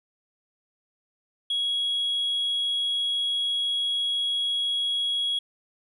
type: tone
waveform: triangle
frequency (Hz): 3322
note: G#7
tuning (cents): 0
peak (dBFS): -21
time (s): 1.5-5.39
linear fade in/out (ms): 5
effects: tanh soft clip ceiling -19 dBFS + resampled to 24000 Hz